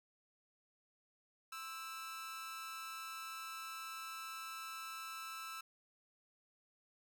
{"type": "tone with amplitude modulation", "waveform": "sawtooth", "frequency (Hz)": 1318.5, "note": "E6", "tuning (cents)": 0, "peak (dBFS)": -38, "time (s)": [1.52, 5.61], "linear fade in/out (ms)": 5, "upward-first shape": "sine", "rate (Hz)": 280, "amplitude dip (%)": 70, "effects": []}